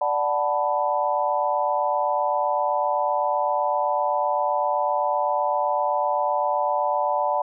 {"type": "chord", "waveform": "sine", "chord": "B minor seventh", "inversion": "first", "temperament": "equal", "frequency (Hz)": [587.3, 740, 880, 987.8], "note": ["D5", "F#5", "A5", "B5"], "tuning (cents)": [0, 0, 0, 0], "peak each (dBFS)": [-25, -26, -25, -26], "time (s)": [0.01, 7.42], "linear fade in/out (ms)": 5, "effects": []}